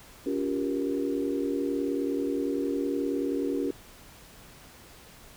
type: chord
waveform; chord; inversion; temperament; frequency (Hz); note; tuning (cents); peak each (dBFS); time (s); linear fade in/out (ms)
sine; G half-diminished seventh; second; just; 282.2 / 352.8 / 392 / 470.4; Db4 / F4 / G4 / Bb4; +31 / +18 / 0 / +16; -29 / -34 / -32 / -34; 0.26-3.71; 5
effects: pink hiss -51 dBFS RMS until 5.36 s